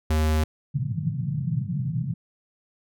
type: tone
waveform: square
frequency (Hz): 77.78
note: D#2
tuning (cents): 0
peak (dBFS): -20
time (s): 0.1-0.44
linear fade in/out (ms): 5
type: band-pass noise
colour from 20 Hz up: pink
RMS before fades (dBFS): -27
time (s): 0.74-2.14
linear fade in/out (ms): 10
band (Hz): 120 to 170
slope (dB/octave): 48
effects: none